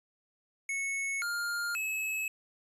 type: tone with pitch steps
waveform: square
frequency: 2202 / 1407 / 2584 Hz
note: C#7 / F6 / E7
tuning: -12 / +12 / -35 cents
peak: -32 dBFS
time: 0.69-2.28 s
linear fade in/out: 2 ms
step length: 530 ms
effects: resampled to 32000 Hz